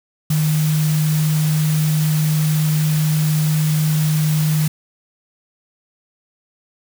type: tone in noise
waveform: sine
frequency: 154 Hz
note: D#3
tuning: 17 cents flat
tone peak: -14 dBFS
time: 0.3-4.68 s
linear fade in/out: 5 ms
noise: white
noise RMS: -28 dBFS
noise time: 0.3-4.68 s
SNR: +11 dB
effects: none